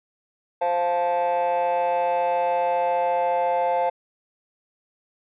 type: chord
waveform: triangle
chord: F major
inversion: second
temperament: just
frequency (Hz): 523.8 / 698.5 / 873.1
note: C5 / F5 / A5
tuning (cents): +2 / 0 / -14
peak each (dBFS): -21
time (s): 0.61-3.9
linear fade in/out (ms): 10
effects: tanh soft clip ceiling -14 dBFS + resampled to 8000 Hz